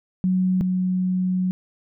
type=tone pair in turn; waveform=sine; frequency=185 / 184.09 Hz; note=F#3 / F#3; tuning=0 / -9 cents; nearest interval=unison; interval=9 cents; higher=first; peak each=-17 / -19 dBFS; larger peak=first; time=0.24-0.61 / 0.61-1.51 s; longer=second; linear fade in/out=0 ms; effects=none